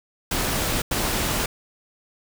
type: noise bursts at uneven times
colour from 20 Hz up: pink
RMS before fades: -24 dBFS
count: 2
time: 0.31-0.82 / 0.91-1.46 s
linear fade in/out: 5 ms
effects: none